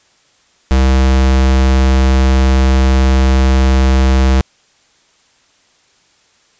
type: tone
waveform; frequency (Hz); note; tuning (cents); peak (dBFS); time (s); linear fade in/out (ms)
square; 65.6; C2; +5; -8; 0.71-4.41; 0
effects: white hiss -53 dBFS RMS until 6.59 s + resampled to 16000 Hz